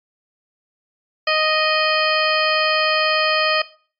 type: harmonic tone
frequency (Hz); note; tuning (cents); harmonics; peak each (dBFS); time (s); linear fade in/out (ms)
622.3; D#5; 0; 1 / 2 / 3 / 4 / 5 / 7 / 8; -21 / -22 / -24 / -22 / -25 / -26 / -26; 1.27-3.62; 5
effects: noise-tail reverb RT60 0.4 s tail -18 dB re dry + AAC 64 kbps